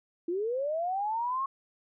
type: linear sweep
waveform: sine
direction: up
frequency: 329.6 to 1100 Hz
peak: -28 dBFS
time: 0.28-1.46 s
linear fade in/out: 5 ms
effects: none